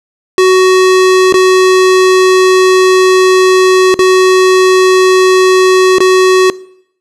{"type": "tone with dropouts", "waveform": "square", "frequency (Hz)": 372.7, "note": "F#4", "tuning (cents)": 13, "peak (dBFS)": -4, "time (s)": [0.38, 6.5], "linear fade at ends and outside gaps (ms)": 1, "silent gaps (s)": [[1.325, 1.341], [3.942, 3.991], [5.984, 6.004]], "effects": ["noise-tail reverb RT60 0.7 s tail -21 dB re dry", "low-pass 8000 Hz 12 dB/octave"]}